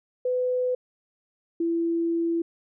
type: tone pair in turn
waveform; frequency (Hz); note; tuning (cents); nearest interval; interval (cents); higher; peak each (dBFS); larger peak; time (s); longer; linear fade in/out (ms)
sine; 502 / 335; B4 / E4; +28 / +28; perfect fifth; 700; first; -22; neither; 0.25-0.75 / 1.6-2.42; second; 5
effects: none